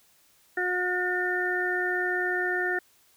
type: harmonic tone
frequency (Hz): 361.5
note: F#4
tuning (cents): -40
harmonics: 1 / 2 / 4 / 5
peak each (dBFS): -30 / -34 / -31 / -28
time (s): 0.57-2.79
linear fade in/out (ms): 5
effects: white hiss -62 dBFS RMS until 3.16 s